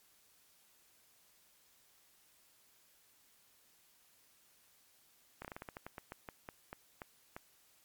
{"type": "slowing click train", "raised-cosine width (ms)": 0.5, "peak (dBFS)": -29, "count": 16, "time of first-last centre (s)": [5.42, 7.365], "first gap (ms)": 27, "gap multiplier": 1.2, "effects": ["white hiss -68 dBFS RMS until 7.84 s", "MP3 96 kbps"]}